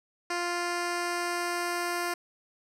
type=tone with low-pass filter sweep; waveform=10% pulse; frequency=349.2 Hz; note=F4; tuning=in tune; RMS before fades=-31 dBFS; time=0.3-2.14 s; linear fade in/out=5 ms; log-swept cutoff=7400 to 12000 Hz; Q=1.1; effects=none